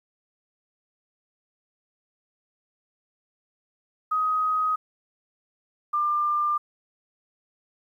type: tone pair in turn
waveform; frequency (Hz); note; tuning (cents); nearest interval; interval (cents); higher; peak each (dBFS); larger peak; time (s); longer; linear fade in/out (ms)
sine; 1257 / 1194.9; D#6 / D6; +17 / +30; minor second; 87; first; -21; neither; 4.11-4.76 / 5.93-6.58; neither; 10
effects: 10-bit